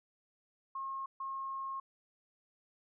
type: tone bursts at uneven times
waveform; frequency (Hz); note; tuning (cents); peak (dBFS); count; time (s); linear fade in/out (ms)
sine; 1078; C#6; -49; -37; 2; 0.75-1.06 / 1.2-1.8; 5
effects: none